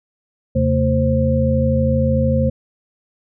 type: tone cluster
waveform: sine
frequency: 81.3 / 134.3 / 225.8 / 526 Hz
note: E2 / C3 / A3 / C5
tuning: -23 / +46 / +45 / +9 cents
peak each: -19 dBFS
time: 0.55-2.5 s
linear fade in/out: 10 ms
effects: none